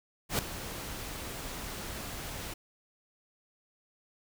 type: noise with ADSR envelope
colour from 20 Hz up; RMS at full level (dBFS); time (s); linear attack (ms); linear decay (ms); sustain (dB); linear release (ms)
pink; -27; 0.29-2.54; 99; 3; -13; 8
effects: none